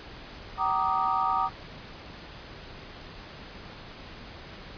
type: chord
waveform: sine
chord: Eb major seventh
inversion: first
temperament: equal with one note detuned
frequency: 765.2 / 932.3 / 1174.7 / 1244.5 Hz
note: G5 / Bb5 / D6 / Eb6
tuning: -42 / 0 / 0 / 0 cents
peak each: -29 dBFS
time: 0.57-1.5 s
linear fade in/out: 50 ms
effects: pink hiss -44 dBFS RMS until 4.77 s + resampled to 11025 Hz